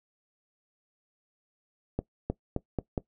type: accelerating click train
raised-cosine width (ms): 2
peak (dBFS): -15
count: 5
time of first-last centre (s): 1.99-2.978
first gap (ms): 310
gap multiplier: 0.85
effects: noise-tail reverb RT60 0.1 s tail -19 dB re dry